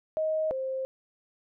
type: tone pair in turn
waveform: sine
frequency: 628 / 526.9 Hz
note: D#5 / C5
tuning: +16 / +12 cents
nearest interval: minor third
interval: 304 cents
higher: first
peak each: -25 / -29 dBFS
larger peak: first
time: 0.17-0.51 / 0.51-0.85 s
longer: neither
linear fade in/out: 0 ms
effects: none